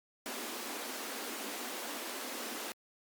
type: high-pass noise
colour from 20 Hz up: pink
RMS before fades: -41 dBFS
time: 0.26-2.72 s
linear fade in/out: 0 ms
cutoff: 220 Hz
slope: 96 dB/octave
effects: Opus 48 kbps